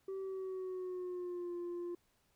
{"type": "tone with pitch glide", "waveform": "sine", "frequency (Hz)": [385.2, 349.2], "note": ["G4", "F4"], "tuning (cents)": [-30, 0], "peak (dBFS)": -36, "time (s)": [0.08, 1.95], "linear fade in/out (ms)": 5, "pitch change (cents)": -170, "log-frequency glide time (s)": [0.2, 1.54], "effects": ["tanh soft clip ceiling -38 dBFS", "pink hiss -75 dBFS RMS until 2.35 s"]}